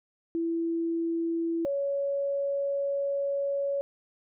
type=tone pair in turn; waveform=sine; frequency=332.8 / 559.7 Hz; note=E4 / C#5; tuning=+17 / +17 cents; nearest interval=major sixth; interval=900 cents; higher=second; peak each=-26 / -26 dBFS; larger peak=neither; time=0.35-1.65 / 1.65-3.81 s; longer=second; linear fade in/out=0 ms; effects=none